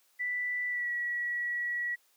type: tone with pitch glide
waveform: sine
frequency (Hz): 1975.5 to 1929.3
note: B6 to B6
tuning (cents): 0 to -41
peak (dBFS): -30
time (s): 0.19-1.96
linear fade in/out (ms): 20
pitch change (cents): -41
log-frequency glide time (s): 0.68-0.9
effects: white hiss -68 dBFS RMS until 2.16 s + high-pass 400 Hz 12 dB/octave